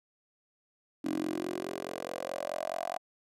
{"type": "tone with high-pass filter sweep", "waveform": "10% pulse", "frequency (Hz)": 44.72, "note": "F1", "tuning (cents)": 42, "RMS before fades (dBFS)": -36, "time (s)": [1.04, 2.98], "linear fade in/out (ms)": 10, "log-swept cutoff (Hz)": [290, 730], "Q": 6.1, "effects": ["resampled to 32000 Hz"]}